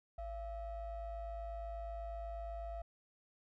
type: ring-modulated tone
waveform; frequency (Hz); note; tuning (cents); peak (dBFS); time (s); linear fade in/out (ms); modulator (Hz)
triangle; 312.9; D#4; +10; -36; 0.18-2.82; 5; 367
effects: none